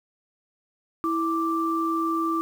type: tone pair together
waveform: sine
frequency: 328 / 1174.7 Hz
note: E4 / D6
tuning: -9 / 0 cents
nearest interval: octave + minor seventh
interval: 2209 cents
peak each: -25 dBFS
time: 1.04-2.41 s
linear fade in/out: 0 ms
effects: 8-bit